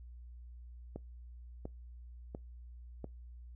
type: click train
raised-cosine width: 2 ms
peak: -28 dBFS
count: 4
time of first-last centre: 0.96-3.043 s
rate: 1.44 Hz
effects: noise-tail reverb RT60 0.2 s tail -24 dB re dry + added 60 Hz sine -48 dBFS peak until 3.55 s